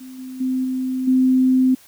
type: tone with level steps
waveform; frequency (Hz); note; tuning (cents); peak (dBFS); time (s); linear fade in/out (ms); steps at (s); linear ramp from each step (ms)
sine; 258.2; C4; -23; -34 / -30 / -18 / -20 / -12; 0-1.75; 10; 0.18 / 0.4 / 0.64 / 1.07; 10
effects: white hiss -49 dBFS RMS until 1.87 s + high-pass 60 Hz 12 dB/octave